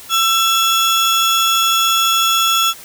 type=tone pair together; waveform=35% pulse; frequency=1338 / 3372 Hz; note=E6 / G#7; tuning=+25 / +26 cents; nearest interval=octave + major third; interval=1601 cents; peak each=-13 dBFS; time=0.09-2.74 s; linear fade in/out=50 ms; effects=white hiss -37 dBFS RMS until 2.84 s